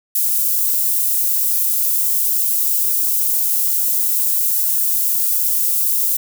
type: high-pass noise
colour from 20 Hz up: white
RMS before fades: -17 dBFS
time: 0.15-6.17 s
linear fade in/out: 5 ms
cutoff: 12000 Hz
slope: 12 dB/octave
effects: none